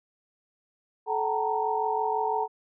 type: tone cluster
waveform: sine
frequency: 433.9 / 758 / 895 / 941 Hz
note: A4 / F#5 / A5 / A#5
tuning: -24 / +42 / +29 / +16 cents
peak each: -30 dBFS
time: 1.06-2.48 s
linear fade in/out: 50 ms
effects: none